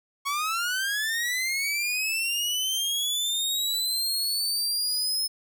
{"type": "linear sweep", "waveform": "sawtooth", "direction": "up", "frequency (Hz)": [1100, 5200], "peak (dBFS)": -22, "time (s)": [0.25, 5.28], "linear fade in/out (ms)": 20, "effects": []}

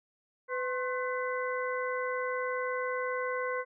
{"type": "harmonic tone with a mistuned harmonic", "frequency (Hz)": 503, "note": "B4", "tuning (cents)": 32, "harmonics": [1, 2, 3, 4], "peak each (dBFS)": [-33, -36, -38, -39], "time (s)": [0.48, 3.65], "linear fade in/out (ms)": 50, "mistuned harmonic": 2, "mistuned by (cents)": 96, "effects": []}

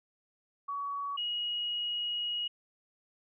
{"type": "tone pair in turn", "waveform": "sine", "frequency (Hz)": [1129, 2895], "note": ["C#6", "F#7"], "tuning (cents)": [31, -38], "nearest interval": "octave + major third", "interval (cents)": 1631, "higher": "second", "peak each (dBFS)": [-33, -31], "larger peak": "second", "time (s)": [[0.68, 1.17], [1.17, 2.48]], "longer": "second", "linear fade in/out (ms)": 10, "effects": []}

